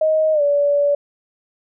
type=tone with pitch glide; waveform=sine; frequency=627 to 575 Hz; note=D#5 to D5; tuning=+13 to -37 cents; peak=-13 dBFS; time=0.01-0.95 s; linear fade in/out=5 ms; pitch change=-150 cents; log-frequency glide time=0.33-0.42 s; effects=none